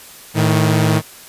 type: tone pair together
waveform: sawtooth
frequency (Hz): 110 / 157.46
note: A2 / D#3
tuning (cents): 0 / +21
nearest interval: tritone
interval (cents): 621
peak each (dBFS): -11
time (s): 0.34-1.02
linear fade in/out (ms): 50
effects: white hiss -39 dBFS RMS until 1.28 s + resampled to 32000 Hz